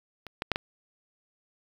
clicks, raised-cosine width 0.3 ms, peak -25 / -14 / -8 / -12 dBFS, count 4, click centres 0.267 / 0.421 / 0.517 / 0.559 s, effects 7-bit

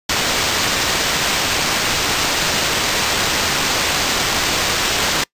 violet noise with sample-and-hold, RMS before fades -18 dBFS, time 0.09-5.24 s, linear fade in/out 5 ms, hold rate 11025 Hz, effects noise-tail reverb RT60 0.1 s tail -25 dB re dry + resampled to 32000 Hz

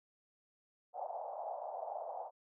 white band-pass noise, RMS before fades -43 dBFS, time 0.93-2.31 s, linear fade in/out 50 ms, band 610 to 800 Hz, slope 48 dB/octave, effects none

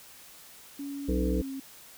sine tone with pitch glide, 280.9 to 269.3 Hz, C#4 to C#4, +23 to -50 cents, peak -34 dBFS, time 0.79-1.6 s, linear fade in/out 5 ms, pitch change -73 cents, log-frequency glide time 1.07-1.12 s
harmonic tone, 62.4 Hz, B1, 19 cents sharp, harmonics 1 / 3 / 5 / 7 / 8, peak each -28 / -32 / -32 / -34 / -36 dBFS, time 1.08-1.42 s, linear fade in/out 10 ms
effects white hiss -51 dBFS RMS until 1.97 s

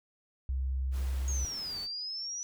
sine tone, 65.7 Hz, C2, 8 cents sharp, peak -29 dBFS, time 0.49-1.45 s, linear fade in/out 0 ms
pink noise, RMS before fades -49 dBFS, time 0.91-1.88 s, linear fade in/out 50 ms
sine exponential two-way sweep, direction down then up, 6645 to 4503 to 5940 Hz, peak -35 dBFS, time 1.28-2.43 s, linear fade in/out 0 ms, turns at 1.8 s
effects none

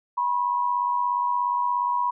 sine tone pair together, 974 / 1071 Hz, B5 / C6, -24 / +40 cents, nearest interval major second, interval 164 cents, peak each -22 / -28 dBFS, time 0.17-2.11 s, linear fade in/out 10 ms, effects none

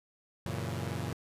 sawtooth chord, F# dominant seventh, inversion none, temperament equal, 92.5 / 116.54 / 138.59 / 164.81 Hz, F#2 / A#2 / C#3 / E3, 0 / 0 / 0 / 0 cents, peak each -35 / -34 / -36 / -37 dBFS, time 0.46-1.13 s, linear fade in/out 0 ms, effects resampled to 32000 Hz

